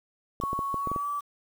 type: clicks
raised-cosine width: 2 ms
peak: -20 dBFS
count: 8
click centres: 0.401 / 0.437 / 0.531 / 0.591 / 0.743 / 0.873 / 0.916 / 0.962 s
type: tone with pitch glide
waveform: sine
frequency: 1109 to 1155.4 Hz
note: C#6 to D6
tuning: 0 to -29 cents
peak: -28 dBFS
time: 0.41-1.21 s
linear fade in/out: 20 ms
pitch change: +71 cents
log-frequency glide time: 0.75-1.08 s
effects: 8-bit